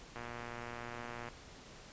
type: click train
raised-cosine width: 0.5 ms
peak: -29 dBFS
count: 135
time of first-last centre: 0.16-1.286 s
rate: 119 Hz
effects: pink hiss -54 dBFS RMS until 1.92 s + resampled to 16000 Hz